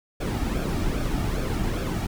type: noise with flanger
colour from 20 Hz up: brown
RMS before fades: -26 dBFS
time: 0.2-2.07 s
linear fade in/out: 10 ms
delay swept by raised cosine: 1 to 2 ms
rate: 2.5 Hz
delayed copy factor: -0.55
effects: none